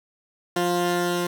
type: tone pair together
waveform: 15% pulse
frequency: 175.82 / 351.2 Hz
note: F3 / F4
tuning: +12 / +10 cents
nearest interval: octave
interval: 1198 cents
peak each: -19 dBFS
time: 0.56-1.27 s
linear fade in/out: 5 ms
effects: none